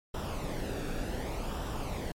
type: noise with flanger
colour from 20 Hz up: brown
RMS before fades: -35 dBFS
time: 0.14-2.12 s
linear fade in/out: 5 ms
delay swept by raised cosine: 0.45 to 0.99 ms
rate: 0.67 Hz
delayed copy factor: -0.55
effects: MP3 64 kbps